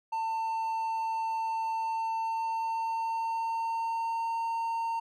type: tone with pitch glide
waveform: triangle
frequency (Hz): 897 to 914.8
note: A5 to A#5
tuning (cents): +33 to -33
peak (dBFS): -27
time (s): 0.12-5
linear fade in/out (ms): 10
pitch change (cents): +34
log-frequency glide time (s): 1.71-4.37
effects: none